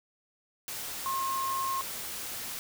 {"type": "tone in noise", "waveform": "sine", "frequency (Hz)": 1070, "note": "C6", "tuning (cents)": 38, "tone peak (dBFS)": -29, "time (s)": [1.06, 1.81], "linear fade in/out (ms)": 0, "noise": "white", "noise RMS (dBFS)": -38, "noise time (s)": [0.68, 2.59], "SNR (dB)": 6, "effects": []}